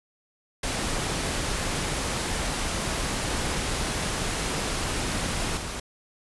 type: noise with level steps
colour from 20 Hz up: pink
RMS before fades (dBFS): -28 / -33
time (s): 0.63-5.8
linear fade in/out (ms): 5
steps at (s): 5.57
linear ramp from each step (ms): 2
effects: resampled to 24000 Hz